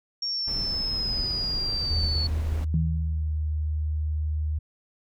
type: linear sweep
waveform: sine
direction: down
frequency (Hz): 5540 to 4408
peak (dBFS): -26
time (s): 0.22-2.27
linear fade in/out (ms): 5
type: noise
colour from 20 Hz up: brown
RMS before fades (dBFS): -33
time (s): 0.47-2.65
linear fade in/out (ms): 10
type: tone with pitch glide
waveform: sine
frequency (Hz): 78 to 76.53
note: D#2 to D#2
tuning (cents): +5 to -28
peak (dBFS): -24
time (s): 1.89-4.59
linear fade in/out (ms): 10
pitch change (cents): -33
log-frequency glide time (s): 2.18-3.5
type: tone with exponential decay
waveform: sine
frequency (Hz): 160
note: D#3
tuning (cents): +49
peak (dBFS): -20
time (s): 2.74-3.57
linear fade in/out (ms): 2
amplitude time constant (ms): 180
effects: none